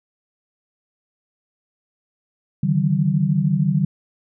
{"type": "tone cluster", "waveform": "sine", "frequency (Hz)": [144.6, 157.8, 190.8], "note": ["D3", "D#3", "G3"], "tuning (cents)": [-27, 25, -47], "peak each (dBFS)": -20, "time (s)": [2.63, 3.85], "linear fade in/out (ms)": 5, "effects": []}